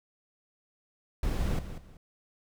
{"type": "noise with echo", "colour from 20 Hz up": "brown", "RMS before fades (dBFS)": -29, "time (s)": [1.23, 1.59], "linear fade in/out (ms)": 2, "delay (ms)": 190, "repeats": 2, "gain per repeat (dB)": -11, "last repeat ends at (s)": 1.97, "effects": []}